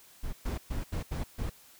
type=noise bursts at uneven times; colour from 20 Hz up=brown; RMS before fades=-33 dBFS; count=6; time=0.23-0.33 / 0.45-0.58 / 0.7-0.84 / 0.92-1.03 / 1.11-1.24 / 1.38-1.5 s; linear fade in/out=10 ms; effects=white hiss -57 dBFS RMS until 1.79 s